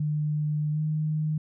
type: tone with pitch glide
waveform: sine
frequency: 150.7 to 154.22 Hz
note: D3 to D#3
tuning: +45 to -15 cents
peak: -24 dBFS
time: 0-1.38 s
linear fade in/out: 5 ms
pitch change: +40 cents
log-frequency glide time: 0.72-0.8 s
effects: none